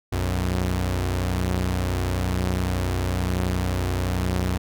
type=tone pair together; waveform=sawtooth; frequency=61.4 / 91.57 Hz; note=B1 / F#2; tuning=-9 / -17 cents; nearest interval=perfect fifth; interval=692 cents; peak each=-22 / -20 dBFS; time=0.12-4.58 s; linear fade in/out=10 ms; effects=none